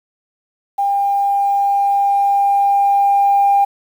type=tone with level ramp; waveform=sine; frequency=800 Hz; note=G5; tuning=35 cents sharp; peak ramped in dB=-13 to -8 dBFS; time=0.78-3.65 s; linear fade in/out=10 ms; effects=tanh soft clip ceiling -5 dBFS + 7-bit